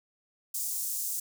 pink high-pass noise, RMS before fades -33 dBFS, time 0.54-1.2 s, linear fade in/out 5 ms, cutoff 6900 Hz, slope 24 dB/octave, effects none

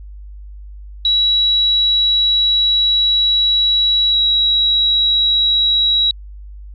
sine tone with pitch glide, 3900 to 3875 Hz, B7 to B7, -23 to -34 cents, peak -11 dBFS, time 1.05-6.11 s, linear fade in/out 2 ms, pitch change -11 cents, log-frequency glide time 4.1-4.17 s, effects added 50 Hz sine -31 dBFS peak until 6.74 s

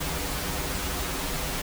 pink noise with comb filter, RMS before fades -30 dBFS, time 0-1.62 s, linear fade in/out 10 ms, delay 9 ms, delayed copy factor -1, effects none

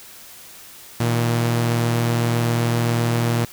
sawtooth tone pair together, 117.5 / 159.22 Hz, A#2 / D#3, +14 / +40 cents, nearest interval perfect fourth, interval 526 cents, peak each -14 / -24 dBFS, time 1-3.45 s, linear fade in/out 5 ms, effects white hiss -42 dBFS RMS until 3.52 s

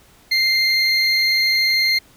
triangle tone pair together, 2093 / 4213 Hz, C7 / C8, 0 / +11 cents, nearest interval octave, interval 1211 cents, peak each -16 dBFS, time 0.31-1.99 s, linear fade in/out 10 ms, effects pink hiss -51 dBFS RMS until 2.16 s

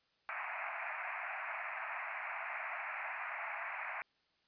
white band-pass noise, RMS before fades -42 dBFS, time 0.29-4.02 s, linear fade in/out 0 ms, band 630 to 2500 Hz, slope 96 dB/octave, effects white hiss -75 dBFS RMS until 4.47 s + resampled to 11025 Hz

